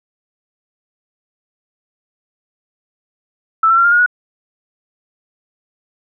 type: tone with pitch steps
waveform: sine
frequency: 1318.5 / 1346.2 / 1374.5 / 1403.4 / 1432.9 / 1463 Hz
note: E6 / E6 / F6 / F6 / F6 / F#6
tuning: 0 / +36 / -28 / +8 / +44 / -20 cents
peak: -8 dBFS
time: 3.63-4.062 s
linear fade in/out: 5 ms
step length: 72 ms
effects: none